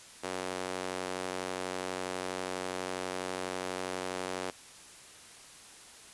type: tone with high-pass filter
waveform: sawtooth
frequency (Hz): 92.2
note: F#2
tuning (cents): -6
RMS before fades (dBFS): -37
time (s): 0.23-4.51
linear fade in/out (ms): 10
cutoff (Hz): 420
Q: 0.97
effects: white hiss -52 dBFS RMS until 6.13 s + resampled to 24000 Hz